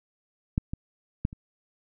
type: clicks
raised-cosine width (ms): 5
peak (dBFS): -11 / -19 / -12 / -28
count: 4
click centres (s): 0.579 / 0.735 / 1.251 / 1.329
effects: none